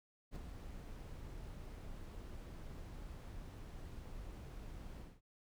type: noise with ADSR envelope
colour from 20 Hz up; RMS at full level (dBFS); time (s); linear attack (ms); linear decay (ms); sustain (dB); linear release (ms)
brown; -43; 0.31-5.21; 51; 5; -6; 220
effects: none